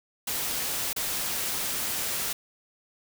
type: noise with dropouts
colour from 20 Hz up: white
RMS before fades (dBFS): -30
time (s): 0.27-2.33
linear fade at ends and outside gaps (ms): 5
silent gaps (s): 0.931-0.962
effects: none